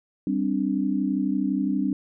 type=chord; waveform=sine; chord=G suspended fourth; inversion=none; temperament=equal; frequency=196 / 261.6 / 293.7 Hz; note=G3 / C4 / D4; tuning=0 / 0 / 0 cents; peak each=-26 dBFS; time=0.27-1.93 s; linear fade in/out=2 ms; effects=none